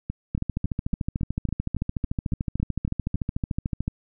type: two click trains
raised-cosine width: 5 ms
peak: -13 / -16 dBFS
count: 49 / 12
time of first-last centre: 0.35-3.879 / 0.1-3.156 s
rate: 13.6 / 3.6 Hz
effects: none